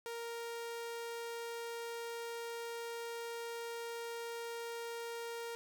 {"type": "tone", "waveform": "sawtooth", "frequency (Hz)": 466.2, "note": "A#4", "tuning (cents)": 0, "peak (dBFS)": -37, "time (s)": [0.06, 5.55], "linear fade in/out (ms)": 0, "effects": []}